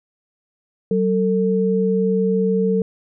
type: tone pair together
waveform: sine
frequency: 189.4 / 448.3 Hz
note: F#3 / A4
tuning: +41 / +32 cents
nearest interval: octave + minor third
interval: 1491 cents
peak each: -18 dBFS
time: 0.91-2.82 s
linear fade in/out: 2 ms
effects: none